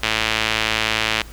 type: tone with band-pass filter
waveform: sawtooth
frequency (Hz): 110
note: A2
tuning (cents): 0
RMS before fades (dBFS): -21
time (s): 0.03-1.22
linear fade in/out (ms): 5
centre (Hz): 2800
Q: 1.5
effects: added 56 Hz sine -36 dBFS peak until 1.32 s + pink hiss -43 dBFS RMS until 1.32 s